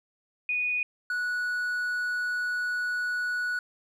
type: tone pair in turn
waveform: sine / triangle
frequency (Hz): 2472 / 1469.9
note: D#7 / F#6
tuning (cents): -12 / -12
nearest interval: major sixth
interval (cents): 900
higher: first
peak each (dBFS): -25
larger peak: neither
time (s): 0.49-0.83 / 1.1-3.59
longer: second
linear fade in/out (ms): 2
effects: none